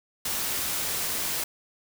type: noise with amplitude modulation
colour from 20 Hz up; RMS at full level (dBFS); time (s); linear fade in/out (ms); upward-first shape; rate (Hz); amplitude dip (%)
white; -28; 0.25-1.44; 5; sine; 212; 25
effects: none